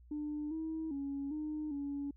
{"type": "tone with pitch steps", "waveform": "sine", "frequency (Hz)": [298.5, 319.4, 279, 304.8, 283.2], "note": ["D4", "D#4", "C#4", "D#4", "C#4"], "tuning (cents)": [28, 45, 11, -36, 37], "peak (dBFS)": -35, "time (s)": [0.11, 2.11], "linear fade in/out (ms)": 5, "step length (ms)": 400, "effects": ["tanh soft clip ceiling -32 dBFS", "added 60 Hz sine -56 dBFS peak until 2.16 s"]}